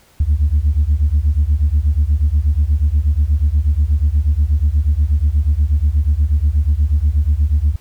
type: beating tone pair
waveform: sine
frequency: 69.8 / 78.1 Hz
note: C#2 / D#2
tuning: +13 / +7 cents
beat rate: 8.3 Hz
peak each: -13 dBFS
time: 0.2-7.76 s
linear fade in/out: 5 ms
effects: tanh soft clip ceiling -7 dBFS + pink hiss -51 dBFS RMS until 7.8 s